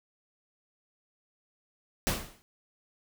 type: noise with exponential decay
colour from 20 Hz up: pink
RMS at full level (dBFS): -25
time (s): 2.07-2.42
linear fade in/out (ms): 0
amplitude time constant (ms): 74
effects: none